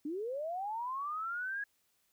sine linear sweep, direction up, 280 to 1672 Hz, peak -35 dBFS, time 0.05-1.64 s, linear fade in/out 5 ms, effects white hiss -75 dBFS RMS until 2.12 s

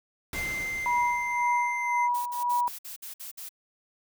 triangle tone with pitch glide, 2085 to 2071 Hz, C7 to C7, -7 to -18 cents, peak -28 dBFS, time 0.33-2.09 s, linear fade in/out 50 ms, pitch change -11 cents, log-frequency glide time 1.74-1.94 s
pink noise with exponential decay, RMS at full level -35 dBFS, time 0.33-2.31 s, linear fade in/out 2 ms, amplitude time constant 430 ms
sine tone with tremolo, 969 Hz, B5, 33 cents flat, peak -22 dBFS, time 0.86-2.68 s, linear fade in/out 0 ms, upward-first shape sine, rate 1.9 Hz, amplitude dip 65%
blue noise bursts, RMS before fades -40 dBFS, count 8, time 2.14-3.492 s, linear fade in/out 10 ms, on 120 ms, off 56 ms
effects none

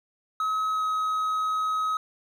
triangle tone with pitch glide, 1279 to 1270.9 Hz, D#6 to D#6, +47 to +36 cents, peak -22 dBFS, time 0.4-1.97 s, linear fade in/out 2 ms, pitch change -11 cents, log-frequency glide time 0.72-0.83 s, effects none

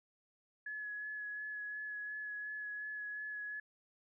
sine tone with vibrato, 1695 Hz, G#6, 35 cents sharp, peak -40 dBFS, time 0.66-3.6 s, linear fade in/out 5 ms, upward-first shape sine, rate 2.8 Hz, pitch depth 16 cents each way, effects none

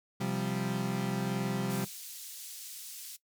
35% pulse chord, C suspended fourth, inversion none, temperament equal, 130.81 / 174.61 / 196 Hz, C3 / F3 / G3, 0 / 0 / 0 cents, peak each -34 / -35 / -32 dBFS, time 0.2-1.85 s, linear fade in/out 10 ms
white band-pass noise, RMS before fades -45 dBFS, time 1.69-3.17 s, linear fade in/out 20 ms, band 3700 to 15000 Hz, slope 12 dB/octave
effects noise-tail reverb RT60 0.1 s tail -18 dB re dry

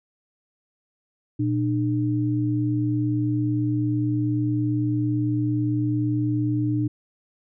sine tone pair together, 119.13 / 301.5 Hz, A#2 / D4, +38 / +46 cents, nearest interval octave + major third, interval 1608 cents, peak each -23 dBFS, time 1.39-6.88 s, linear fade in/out 10 ms, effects none

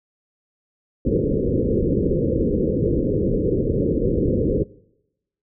white low-pass noise, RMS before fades -20 dBFS, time 1.05-4.64 s, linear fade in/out 10 ms, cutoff 520 Hz, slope 96 dB/octave, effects noise-tail reverb RT60 0.9 s tail -23 dB re dry

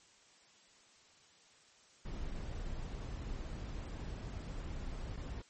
brown noise with dropouts, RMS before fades -42 dBFS, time 2.05-5.42 s, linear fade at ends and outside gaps 5 ms, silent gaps 5.164-5.172 s, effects white hiss -64 dBFS RMS until 5.49 s + MP3 32 kbps

